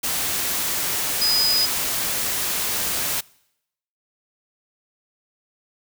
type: tone in noise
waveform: sine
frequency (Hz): 4978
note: D#8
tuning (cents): 0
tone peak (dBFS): -17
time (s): 1.21-1.66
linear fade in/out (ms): 10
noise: white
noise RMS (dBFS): -24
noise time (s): 0.03-3.21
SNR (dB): +4
effects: noise-tail reverb RT60 0.8 s tail -24 dB re dry